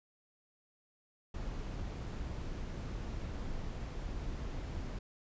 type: noise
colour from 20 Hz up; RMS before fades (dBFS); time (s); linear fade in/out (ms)
brown; -40; 1.34-4.99; 5
effects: resampled to 16000 Hz